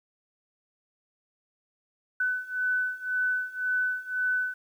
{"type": "beating tone pair", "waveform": "sine", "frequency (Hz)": [1501, 1502.9], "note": ["F#6", "F#6"], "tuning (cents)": [24, 27], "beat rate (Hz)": 1.9, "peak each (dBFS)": [-30, -28], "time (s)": [2.2, 4.54], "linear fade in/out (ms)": 5, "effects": ["10-bit"]}